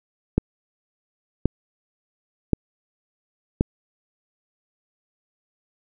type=click train; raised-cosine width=3 ms; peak=-4 dBFS; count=4; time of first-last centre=0.38-3.609 s; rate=0.929 Hz; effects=none